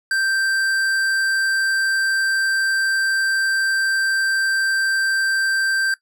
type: tone with tanh clipping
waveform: sine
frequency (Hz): 1568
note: G6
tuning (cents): 0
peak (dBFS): -19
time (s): 0.11-5.94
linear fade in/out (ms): 2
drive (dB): 15
effects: noise-tail reverb RT60 0.1 s tail -17 dB re dry